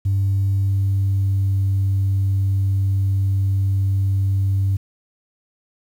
sine tone with pitch glide, 98 to 97.27 Hz, G2 to G2, 0 to -13 cents, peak -14 dBFS, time 0.05-4.77 s, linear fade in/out 10 ms, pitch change -13 cents, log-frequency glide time 0.66-1.55 s, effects tanh soft clip ceiling -13 dBFS + 8-bit

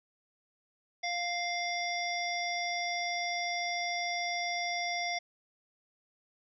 harmonic tone, 698.5 Hz, F5, in tune, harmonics 1 / 3 / 5 / 7 / 8, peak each -35 / -35 / -42 / -43 / -40 dBFS, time 1.03-5.19 s, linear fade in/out 10 ms, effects none

